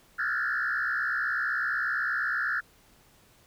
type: tone with frequency modulation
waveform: sine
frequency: 1568 Hz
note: G6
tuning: in tune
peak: -25 dBFS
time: 0.18-2.61 s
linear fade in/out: 20 ms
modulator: 64.1 Hz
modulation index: 3.4
effects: tanh soft clip ceiling -21 dBFS + pink hiss -60 dBFS RMS until 3.46 s